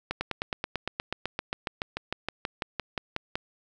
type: slowing click train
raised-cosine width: 0.3 ms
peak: -13 dBFS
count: 24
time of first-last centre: 0.11-3.355 s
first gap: 100 ms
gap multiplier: 1.03
effects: none